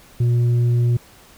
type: tone with frequency modulation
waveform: sine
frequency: 120 Hz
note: B2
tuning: 49 cents flat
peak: -15 dBFS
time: 0.2-0.97 s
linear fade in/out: 5 ms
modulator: 240 Hz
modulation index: 0.38
effects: pink hiss -48 dBFS RMS until 1.37 s